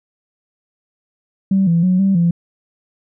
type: tone with pitch steps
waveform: sine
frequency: 193.2 / 168.5 / 183.6 / 194.5 / 170.8 Hz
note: G3 / E3 / F#3 / G3 / F3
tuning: -25 / +38 / -13 / -13 / -38 cents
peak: -10 dBFS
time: 1.51-2.31 s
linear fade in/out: 5 ms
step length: 160 ms
effects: tanh soft clip ceiling -6 dBFS